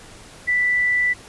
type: tone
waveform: sine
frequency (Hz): 1975.5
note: B6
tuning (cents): 0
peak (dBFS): -16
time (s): 0.47-1.14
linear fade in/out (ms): 20
effects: pink hiss -43 dBFS RMS until 1.28 s + resampled to 24000 Hz